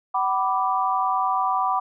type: chord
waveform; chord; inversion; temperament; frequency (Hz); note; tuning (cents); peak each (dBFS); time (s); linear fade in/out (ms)
sine; B minor; second; equal with one note detuned; 758.6 / 987.8 / 1174.7; F#5 / B5 / D6; +43 / 0 / 0; -24; 0.14-1.8; 10
effects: none